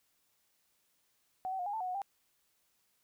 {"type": "tone with pitch steps", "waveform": "sine", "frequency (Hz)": [749, 763, 716, 816, 884, 736, 731, 792], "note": ["F#5", "G5", "F5", "G#5", "A5", "F#5", "F#5", "G5"], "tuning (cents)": [21, -47, 43, -31, 8, -9, -21, 18], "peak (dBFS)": -34, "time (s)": [1.45, 2.018], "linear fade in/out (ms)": 0, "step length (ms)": 71, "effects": ["white hiss -75 dBFS RMS until 3.03 s"]}